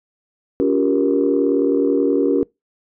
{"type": "chord", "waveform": "sine", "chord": "G half-diminished seventh", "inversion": "second", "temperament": "just", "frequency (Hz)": [282.2, 352.8, 392, 470.4], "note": ["Db4", "F4", "G4", "Bb4"], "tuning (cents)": [31, 18, 0, 16], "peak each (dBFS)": [-17, -22, -19, -19], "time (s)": [0.6, 2.43], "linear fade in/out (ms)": 0, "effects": ["noise-tail reverb RT60 0.2 s tail -25 dB re dry", "tanh soft clip ceiling -5 dBFS"]}